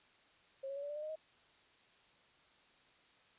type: tone with pitch steps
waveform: sine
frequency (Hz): 540 / 552 / 564.2 / 576.8 / 589.6 / 602.6 / 616 / 629.7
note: C#5 / C#5 / C#5 / D5 / D5 / D5 / D#5 / D#5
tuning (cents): -45 / -7 / +30 / -31 / +7 / +44 / -17 / +21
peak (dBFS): -40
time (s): 0.63-1.158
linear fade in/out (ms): 10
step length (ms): 66
effects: white hiss -67 dBFS RMS until 3.38 s + resampled to 8000 Hz